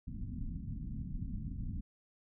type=low-pass noise; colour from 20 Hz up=pink; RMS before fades=-40 dBFS; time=0.07-1.81 s; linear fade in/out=10 ms; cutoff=250 Hz; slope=48 dB/octave; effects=none